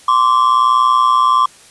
triangle ring-modulated tone, 1100 Hz, C#6, 14 cents flat, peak -4 dBFS, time 0.08-1.46 s, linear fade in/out 5 ms, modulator 60.6 Hz, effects white hiss -43 dBFS RMS until 1.7 s + resampled to 24000 Hz

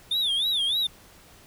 triangle tone with vibrato, 3528 Hz, A7, 4 cents sharp, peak -21 dBFS, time 0.11-0.87 s, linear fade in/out 5 ms, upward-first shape sine, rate 3.3 Hz, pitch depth 180 cents each way, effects pink hiss -52 dBFS RMS until 1.46 s

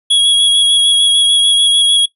square tone with vibrato, 3327 Hz, G#7, 2 cents sharp, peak -8 dBFS, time 0.1-2.06 s, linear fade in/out 10 ms, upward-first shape square, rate 6.7 Hz, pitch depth 12 cents each way, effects noise-tail reverb RT60 0.1 s tail -18 dB re dry + resampled to 32000 Hz

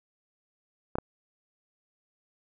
clicks, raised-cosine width 1 ms, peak -15 dBFS, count 2, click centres 0.955 / 0.985 s, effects none

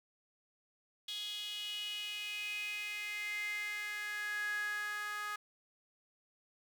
sawtooth tone with high-pass filter sweep, 417.2 Hz, G#4, 8 cents sharp, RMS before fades -40 dBFS, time 1.08-5.36 s, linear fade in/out 5 ms, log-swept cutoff 3400 to 1400 Hz, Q 8.2, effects none

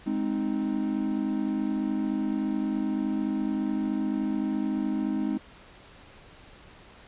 triangle chord, Ab major, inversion none, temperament equal, 207.7 / 261.6 / 311.1 Hz, Ab3 / C4 / Eb4, 0 / 0 / 0 cents, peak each -28 dBFS, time 0.06-5.38 s, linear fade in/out 10 ms, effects pink hiss -51 dBFS RMS until 7.07 s + resampled to 8000 Hz

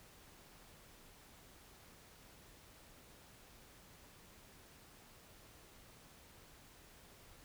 silence, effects pink hiss -61 dBFS RMS until 7.44 s

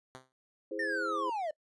5% pulse tone with exponential decay, 130 Hz, C3, 11 cents flat, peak -32 dBFS, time 0.15-0.32 s, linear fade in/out 0 ms, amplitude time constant 36 ms
sine chord, E augmented, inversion none, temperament equal, 329.6 / 415.3 / 523.3 Hz, E4 / G#4 / B#4, 0 / 0 / 0 cents, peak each -39 dBFS, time 0.71-1.3 s, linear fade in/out 5 ms
triangle linear sweep, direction down, 1848 to 587.3 Hz, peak -30 dBFS, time 0.79-1.51 s, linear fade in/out 5 ms
effects noise-tail reverb RT60 0.1 s tail -22 dB re dry + resampled to 24000 Hz

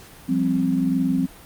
sine chord, F suspended second, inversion none, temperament just, 174.61 / 196.44 / 261.9 Hz, F3 / G3 / C4, 0 / +4 / +2 cents, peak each -24 / -25 / -20 dBFS, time 0.28-1.27 s, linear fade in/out 20 ms, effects pink hiss -45 dBFS RMS until 1.45 s + Opus 48 kbps

